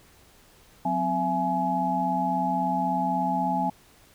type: tone cluster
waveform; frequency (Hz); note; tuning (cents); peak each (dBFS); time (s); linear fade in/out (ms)
sine; 181.6 / 258 / 674 / 843; F#3 / C4 / E5 / G#5; -32 / -24 / +38 / +26; -30 / -30 / -32 / -25; 0.85-3.7; 5
effects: pink hiss -56 dBFS RMS until 4.14 s